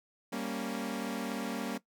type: chord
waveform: sawtooth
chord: G diminished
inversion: none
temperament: equal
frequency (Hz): 196 / 233.1 / 277.2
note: G3 / Bb3 / Db4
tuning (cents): 0 / 0 / 0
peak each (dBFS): -36 / -33 / -35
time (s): 0.32-1.78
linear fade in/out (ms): 10
effects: noise-tail reverb RT60 0.1 s tail -17 dB re dry